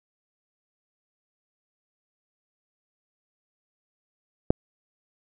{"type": "click", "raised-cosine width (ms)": 2, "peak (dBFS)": -4, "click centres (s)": 4.505, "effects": []}